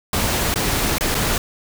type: noise with dropouts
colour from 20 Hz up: pink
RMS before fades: -20 dBFS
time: 0.13-1.38 s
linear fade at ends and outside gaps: 2 ms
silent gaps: 0.541-0.558 / 0.983-1.008 / 1.145-1.15 s
effects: none